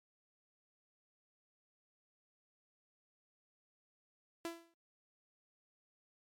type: tone with exponential decay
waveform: sawtooth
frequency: 335.5 Hz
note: E4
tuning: 31 cents sharp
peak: -33 dBFS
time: 4.45-4.74 s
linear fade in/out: 1 ms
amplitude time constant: 63 ms
effects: MP3 64 kbps